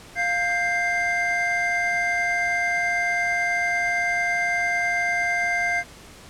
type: tone cluster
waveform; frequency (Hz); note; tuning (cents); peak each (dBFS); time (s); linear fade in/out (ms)
triangle; 700 / 1589 / 2091; F5 / G6 / C7; +4 / +23 / -2; -25 / -24 / -22; 0.15-5.84; 50
effects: pink hiss -45 dBFS RMS until 6.29 s + low-pass 10000 Hz 12 dB/octave